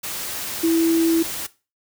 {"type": "tone in noise", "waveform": "sine", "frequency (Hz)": 329.6, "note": "E4", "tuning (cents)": 0, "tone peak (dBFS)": -15, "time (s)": [0.63, 1.23], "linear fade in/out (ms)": 10, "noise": "white", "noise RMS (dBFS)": -29, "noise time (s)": [0.03, 1.47], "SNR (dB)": 11, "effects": ["noise-tail reverb RT60 0.3 s tail -18 dB re dry"]}